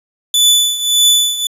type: tone with tremolo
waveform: sawtooth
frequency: 3482 Hz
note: A7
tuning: 19 cents flat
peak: -3 dBFS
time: 0.34-1.47 s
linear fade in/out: 2 ms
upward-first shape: triangle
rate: 1.7 Hz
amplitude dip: 80%
effects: resampled to 32000 Hz + 7-bit